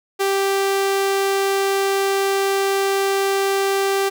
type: tone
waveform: sawtooth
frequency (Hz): 392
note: G4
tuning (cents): 0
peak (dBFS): -13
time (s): 0.19-4.1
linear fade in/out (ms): 20
effects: none